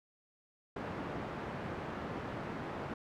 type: band-pass noise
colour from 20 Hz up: pink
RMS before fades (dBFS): -41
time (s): 0.76-2.94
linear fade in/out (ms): 5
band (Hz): 110 to 1500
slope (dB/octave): 12
effects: none